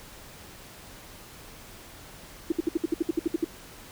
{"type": "tone bursts", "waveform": "sine", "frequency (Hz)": 329.6, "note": "E4", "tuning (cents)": 0, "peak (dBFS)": -20, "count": 12, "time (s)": [2.5, 3.445], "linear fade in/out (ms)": 5, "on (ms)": 21, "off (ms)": 63, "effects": ["pink hiss -47 dBFS RMS until 3.91 s"]}